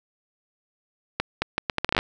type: accelerating click train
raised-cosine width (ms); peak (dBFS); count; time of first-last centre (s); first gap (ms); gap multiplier
0.3; -6; 12; 1.2-1.989; 220; 0.73
effects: none